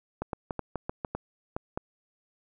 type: clicks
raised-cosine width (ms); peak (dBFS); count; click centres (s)
1; -17; 10; 0.22 / 0.332 / 0.508 / 0.593 / 0.757 / 0.895 / 1.048 / 1.15 / 1.565 / 1.775
effects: none